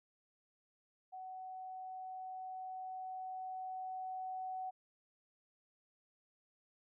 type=tone with level ramp; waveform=sine; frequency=749 Hz; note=F#5; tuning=21 cents sharp; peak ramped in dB=-45 to -39 dBFS; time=1.12-4.71 s; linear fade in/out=20 ms; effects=none